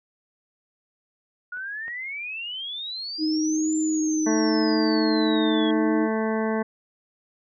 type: exponential two-way sweep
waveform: sine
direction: up then down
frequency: 1435 to 7300 to 3288 Hz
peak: -30 dBFS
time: 1.52-5.71 s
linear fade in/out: 5 ms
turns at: 3.76 s
type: clicks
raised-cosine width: 0.5 ms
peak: -38 / -29 dBFS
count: 2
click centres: 1.572 / 1.881 s
type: tone with vibrato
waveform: sine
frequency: 312.1 Hz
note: D#4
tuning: 5 cents sharp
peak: -21 dBFS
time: 3.18-6.09 s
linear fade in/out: 50 ms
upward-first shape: sine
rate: 20 Hz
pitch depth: 14 cents each way
type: harmonic tone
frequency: 220 Hz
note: A3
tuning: in tune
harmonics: 1 / 2 / 3 / 4 / 5 / 7 / 8 / 9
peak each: -25 / -27 / -31 / -33 / -36 / -37 / -39 / -40 dBFS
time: 4.26-6.63 s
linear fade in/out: 10 ms
effects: none